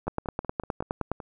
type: two click trains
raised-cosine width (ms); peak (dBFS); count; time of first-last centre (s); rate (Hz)
1; -24 / -13; 7 / 11; 0.07-1.202 / 0.08-1.116; 5.3 / 9.65
effects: none